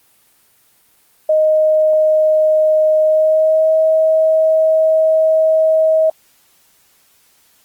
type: tone with pitch glide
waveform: sine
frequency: 622.3 to 635.4 Hz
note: D#5 to D#5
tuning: 0 to +36 cents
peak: -9 dBFS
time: 1.29-6.1 s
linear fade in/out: 5 ms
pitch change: +36 cents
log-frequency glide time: 3.02-3.73 s
effects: white hiss -54 dBFS RMS until 7.64 s + Opus 24 kbps